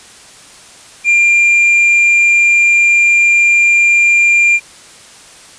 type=tone with tanh clipping; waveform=sine; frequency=2391 Hz; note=D7; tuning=30 cents sharp; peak=-7 dBFS; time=1.04-4.6 s; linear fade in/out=50 ms; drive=3 dB; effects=white hiss -38 dBFS RMS until 5.58 s + resampled to 22050 Hz